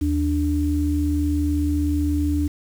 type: tone pair together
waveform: sine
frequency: 77.79 / 293.7 Hz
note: D#2 / D4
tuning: 0 / 0 cents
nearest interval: octave + major seventh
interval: 2300 cents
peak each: -21 dBFS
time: 0.01-2.48 s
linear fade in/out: 10 ms
effects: 7-bit